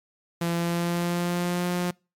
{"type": "tone with pitch glide", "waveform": "sawtooth", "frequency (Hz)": [170, 177.42], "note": ["F3", "F3"], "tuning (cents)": [-46, 28], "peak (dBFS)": -20, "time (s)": [0.41, 1.91], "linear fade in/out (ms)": 5, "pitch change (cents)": 74, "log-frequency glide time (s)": [0.53, 1.68], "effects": ["noise-tail reverb RT60 0.3 s tail -26 dB re dry", "MP3 96 kbps"]}